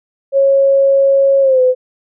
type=tone with pitch glide; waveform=sine; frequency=548 to 508.4 Hz; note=C#5 to C5; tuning=-20 to -50 cents; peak=-7 dBFS; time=0.32-1.75 s; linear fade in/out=50 ms; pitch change=-130 cents; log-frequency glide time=1.41-1.61 s; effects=none